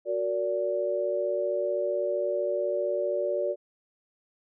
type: chord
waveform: sine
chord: Gb augmented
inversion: none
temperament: just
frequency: 370 / 462.5 / 578.1 Hz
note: Gb4 / Bb4 / D5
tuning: 0 / -14 / -27 cents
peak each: -31 / -33 / -27 dBFS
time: 0.05-3.56 s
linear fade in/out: 50 ms
effects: none